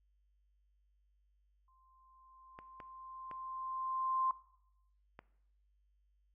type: tone with exponential growth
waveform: sine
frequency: 1046.5 Hz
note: C6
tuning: in tune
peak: -29 dBFS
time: 1.68-4.31 s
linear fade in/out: 2 ms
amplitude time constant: 570 ms
type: clicks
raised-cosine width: 0.5 ms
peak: -34 dBFS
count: 4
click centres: 2.589 / 2.802 / 3.313 / 5.191 s
effects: noise-tail reverb RT60 0.8 s tail -19 dB re dry + added 50 Hz sine -70 dBFS peak until 6.34 s